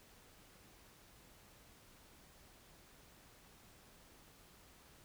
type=silence; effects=pink hiss -63 dBFS RMS until 5.04 s